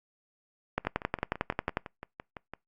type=two click trains; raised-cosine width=0.5 ms; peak=-12 / -24 dBFS; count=12 / 11; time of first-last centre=0.78-1.771 / 0.85-2.536 s; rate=11.1 / 5.93 Hz; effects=noise-tail reverb RT60 0.2 s tail -26 dB re dry + Opus 48 kbps